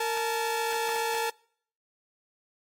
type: tone pair together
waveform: sawtooth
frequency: 460 / 865.6 Hz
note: A#4 / A5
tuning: -23 / -29 cents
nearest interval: major seventh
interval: 1094 cents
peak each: -26 dBFS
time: 0-1.3 s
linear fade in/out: 5 ms
effects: noise-tail reverb RT60 0.6 s tail -25 dB re dry + AAC 48 kbps